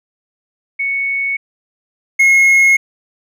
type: tone pair in turn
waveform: sine / triangle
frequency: 2217 / 2164 Hz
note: C#7 / C#7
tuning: 0 / -42 cents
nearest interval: unison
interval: 42 cents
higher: first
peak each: -15 / -5 dBFS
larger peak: second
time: 0.79-1.37 / 2.19-2.77 s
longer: neither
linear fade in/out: 10 ms
effects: none